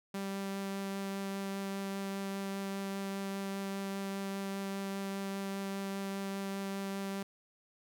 sawtooth tone with vibrato, 196 Hz, G3, in tune, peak -32 dBFS, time 0.14-7.23 s, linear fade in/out 5 ms, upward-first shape triangle, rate 5 Hz, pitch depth 8 cents each way, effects none

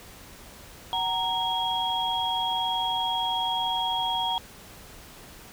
sine tone cluster, 753 / 932 / 3294 Hz, F#5 / A#5 / G#7, +30 / -1 / -15 cents, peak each -31 / -28 / -28 dBFS, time 0.93-4.38 s, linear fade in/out 0 ms, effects pink hiss -47 dBFS RMS until 5.52 s

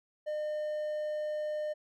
triangle tone, 606 Hz, D#5, 46 cents flat, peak -30 dBFS, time 0.26-1.74 s, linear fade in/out 20 ms, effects none

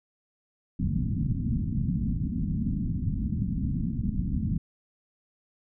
white low-pass noise, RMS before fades -28 dBFS, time 0.79-4.58 s, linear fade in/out 5 ms, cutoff 240 Hz, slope 48 dB/octave, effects none

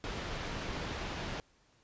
pink low-pass noise, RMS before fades -39 dBFS, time 0.04-1.4 s, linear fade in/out 0 ms, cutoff 4200 Hz, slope 12 dB/octave, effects pink hiss -68 dBFS RMS until 1.83 s + resampled to 16000 Hz

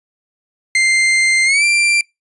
40% pulse tone with pitch glide, 2093 to 2363 Hz, C7 to D7, 0 to +10 cents, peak -10 dBFS, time 0.75-2.01 s, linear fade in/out 2 ms, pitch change +210 cents, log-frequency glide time 1.45-1.64 s, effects noise-tail reverb RT60 0.2 s tail -26 dB re dry + resampled to 24000 Hz

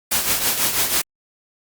white noise with tremolo, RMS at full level -17 dBFS, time 0.11-1.02 s, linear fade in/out 10 ms, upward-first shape triangle, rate 6.1 Hz, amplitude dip 65%, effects Opus 48 kbps

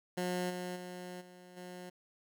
15% pulse tone with level steps, 180 Hz, F#3, 47 cents flat, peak -27 / -32 / -37 / -47 / -39 dBFS, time 0.17-1.9 s, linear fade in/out 10 ms, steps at 0.49 / 0.75 / 1.2 / 1.56 s, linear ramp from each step 20 ms, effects none

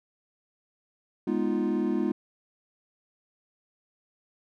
triangle chord, F half-diminished seventh, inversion first, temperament equal, 207.7 / 246.9 / 311.1 / 349.2 Hz, Ab3 / Cb4 / Eb4 / F4, 0 / 0 / 0 / 0 cents, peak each -28 dBFS, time 1.27-2.12 s, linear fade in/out 5 ms, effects none

